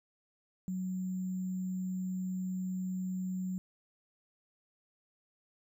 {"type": "tone with sample-and-hold", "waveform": "sine", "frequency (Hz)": 185, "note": "F#3", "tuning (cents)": 0, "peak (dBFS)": -33, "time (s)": [0.68, 3.58], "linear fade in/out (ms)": 0, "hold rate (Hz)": 7350, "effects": []}